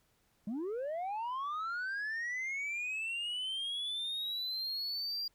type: linear sweep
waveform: sine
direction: up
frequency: 193.8 to 4800 Hz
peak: -32 dBFS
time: 0.47-5.28 s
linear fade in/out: 5 ms
effects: tanh soft clip ceiling -34 dBFS + pink hiss -73 dBFS RMS until 5.34 s